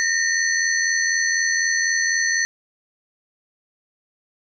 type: tone cluster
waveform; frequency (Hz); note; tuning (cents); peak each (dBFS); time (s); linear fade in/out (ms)
sine; 1830 / 1914 / 4339 / 6090; A#6 / A#6 / C#8 / F#8; -32 / +45 / -38 / +49; -20 / -26 / -28 / -24; 0-2.45; 0
effects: none